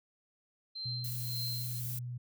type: tone with tremolo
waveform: sine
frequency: 4128 Hz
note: C8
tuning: 24 cents flat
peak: -36 dBFS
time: 0.75-1.8 s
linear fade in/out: 10 ms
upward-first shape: sine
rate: 1.8 Hz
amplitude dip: 85%
type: tone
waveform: sine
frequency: 122.6 Hz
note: B2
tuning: 12 cents flat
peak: -37 dBFS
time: 0.85-2.18 s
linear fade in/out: 10 ms
type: noise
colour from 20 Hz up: violet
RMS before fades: -41 dBFS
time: 1.04-1.99 s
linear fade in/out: 5 ms
effects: none